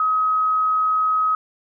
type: tone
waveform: sine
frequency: 1269 Hz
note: D#6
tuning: 34 cents sharp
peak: -16 dBFS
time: 0-1.35 s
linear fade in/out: 2 ms
effects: none